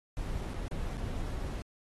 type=noise with dropouts; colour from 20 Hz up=brown; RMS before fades=-36 dBFS; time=0.17-1.62 s; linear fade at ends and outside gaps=0 ms; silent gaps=0.536-0.543 / 0.682-0.713 / 0.97-0.977 s; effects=AAC 32 kbps